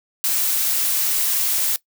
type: noise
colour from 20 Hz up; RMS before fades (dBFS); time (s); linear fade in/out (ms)
blue; -20; 0.24-1.76; 0
effects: noise-tail reverb RT60 0.1 s tail -19 dB re dry